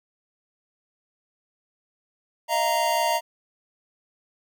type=chord; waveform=square; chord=Eb suspended second; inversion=none; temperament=equal with one note detuned; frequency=622.3 / 687.6 / 932.3 Hz; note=Eb5 / F5 / Bb5; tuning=0 / -27 / 0 cents; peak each=-28 / -27 / -24 dBFS; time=2.48-3.21 s; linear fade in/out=50 ms; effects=none